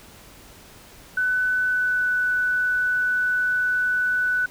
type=tone with pitch glide; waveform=sine; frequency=1500 to 1490.5 Hz; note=F#6 to F#6; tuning=+23 to +12 cents; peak=-19 dBFS; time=1.17-4.46 s; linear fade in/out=5 ms; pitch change=-11 cents; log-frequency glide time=1.66-2.08 s; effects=pink hiss -47 dBFS RMS until 4.5 s